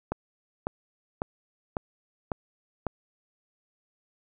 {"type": "click train", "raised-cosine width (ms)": 1, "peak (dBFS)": -14, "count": 6, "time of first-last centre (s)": [0.12, 2.867], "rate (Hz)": 1.82, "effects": []}